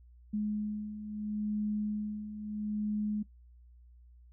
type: beating tone pair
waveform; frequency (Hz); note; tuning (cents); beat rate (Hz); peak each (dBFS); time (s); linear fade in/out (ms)
sine; 209.9 / 210.65; G#3 / G#3; +19 / +25; 0.75; -39 / -33; 0.33-3.23; 10
effects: noise-tail reverb RT60 0.1 s tail -18 dB re dry + added 60 Hz sine -54 dBFS peak until 4.32 s